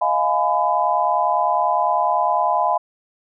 sine chord, F half-diminished seventh, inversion third, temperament just, 628.6 / 698.5 / 838.1 / 1005.8 Hz, Eb5 / F5 / Ab5 / Cb6, +18 / 0 / +16 / +31 cents, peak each -24 / -21 / -21 / -20 dBFS, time 0.01-2.78 s, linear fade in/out 10 ms, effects none

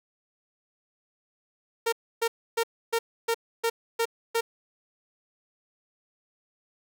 sawtooth tone bursts, 460 Hz, A#4, 23 cents flat, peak -19 dBFS, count 8, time 1.86-4.41 s, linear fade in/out 10 ms, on 65 ms, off 290 ms, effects none

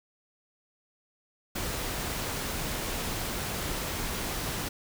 pink noise, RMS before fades -33 dBFS, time 1.55-4.69 s, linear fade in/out 10 ms, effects none

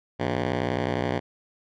10% pulse ring-modulated tone, 130.81 Hz, C3, in tune, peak -13 dBFS, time 0.19-1.2 s, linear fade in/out 20 ms, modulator 29.7 Hz, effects low-pass 3000 Hz 12 dB/octave

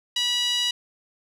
5% pulse tone with band-pass filter, 973 Hz, B5, 26 cents flat, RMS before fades -24 dBFS, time 0.16-0.71 s, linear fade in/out 5 ms, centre 3300 Hz, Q 4.7, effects none

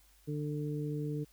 harmonic tone, 148.7 Hz, D3, 22 cents sharp, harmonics 1 / 2 / 3, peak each -35 / -39 / -41 dBFS, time 0.27-1.25 s, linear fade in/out 20 ms, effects added 50 Hz sine -64 dBFS peak until 1.32 s + white hiss -66 dBFS RMS until 1.32 s

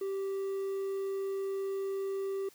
triangle tone with quantisation, 390 Hz, G4, 9 cents flat, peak -30 dBFS, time 0.01-2.49 s, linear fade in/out 5 ms, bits 10, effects white hiss -61 dBFS RMS until 2.54 s

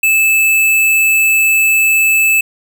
square tone, 2621 Hz, E7, 11 cents flat, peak -9 dBFS, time 0.03-2.41 s, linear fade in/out 5 ms, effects none

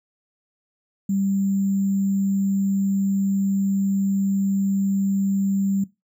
sine tone with sample-and-hold, 196 Hz, G3, in tune, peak -19 dBFS, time 1.09-5.84 s, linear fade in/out 5 ms, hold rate 7350 Hz, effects noise-tail reverb RT60 0.2 s tail -18 dB re dry

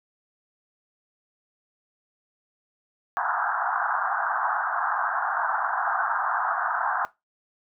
white band-pass noise, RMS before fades -26 dBFS, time 3.17-7.05 s, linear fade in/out 0 ms, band 690 to 1600 Hz, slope 96 dB/octave, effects noise-tail reverb RT60 0.2 s tail -18 dB re dry

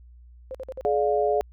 sine tone bursts, 522 Hz, C5, 4 cents flat, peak -31 dBFS, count 4, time 0.51-0.81 s, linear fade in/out 0 ms, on 36 ms, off 52 ms
sine chord, D diminished, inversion second, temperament just, 422.9 / 587.3 / 704.8 Hz, Ab4 / D5 / F5, +31 / 0 / +16 cents, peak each -23 / -25 / -25 dBFS, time 0.85-1.41 s, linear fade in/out 0 ms
effects added 60 Hz sine -46 dBFS peak until 1.52 s

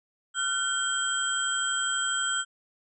sine tone cluster, 1380 / 1512 / 3187 / 7800 Hz, F6 / F#6 / G7 / B8, -21 / +37 / +28 / -23 cents, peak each -31 dBFS, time 0.34-2.45 s, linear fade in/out 50 ms, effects none

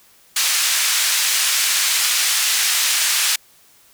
white band-pass noise, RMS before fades -18 dBFS, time 0.36-3.36 s, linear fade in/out 5 ms, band 1600 to 8400 Hz, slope 12 dB/octave, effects white hiss -52 dBFS RMS until 3.93 s

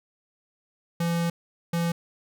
square tone pair in turn, 169.5 / 169.5 Hz, E3 / E3, +49 / +49 cents, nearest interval unison, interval 0 cents, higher neither, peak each -24 dBFS, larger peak neither, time 1-1.3 / 1.73-1.92 s, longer first, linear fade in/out 5 ms, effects none

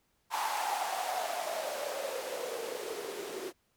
blue noise with band-pass filter sweep, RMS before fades -36 dBFS, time 0.3-3.53 s, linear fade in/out 50 ms, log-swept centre 910 to 370 Hz, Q 7.3, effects pink hiss -74 dBFS RMS until 3.76 s

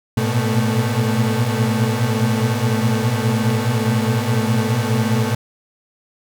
35% pulse tone cluster, 109.2 / 118.9 / 123.7 / 220.2 Hz, A2 / A#2 / B2 / A3, -13 / +35 / +3 / +2 cents, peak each -20 dBFS, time 0.17-5.35 s, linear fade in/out 5 ms, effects none

